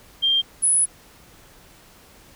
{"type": "tone pair in turn", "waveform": "sine", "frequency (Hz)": [3185, 10144], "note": ["G7", "D#9"], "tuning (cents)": [27, 32], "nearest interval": "octave + minor sixth", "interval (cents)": 2005, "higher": "second", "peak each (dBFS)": [-16, -15], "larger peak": "second", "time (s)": [[0.22, 0.42], [0.62, 0.86]], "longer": "second", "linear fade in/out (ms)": 20, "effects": ["pink hiss -50 dBFS RMS until 2.35 s"]}